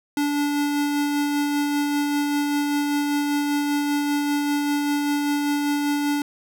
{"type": "tone with tremolo", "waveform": "square", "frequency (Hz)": 290, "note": "D4", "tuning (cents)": -22, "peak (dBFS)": -20, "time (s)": [0.17, 6.22], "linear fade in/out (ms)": 2, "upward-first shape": "sine", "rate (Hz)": 5.1, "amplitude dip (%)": 25, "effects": []}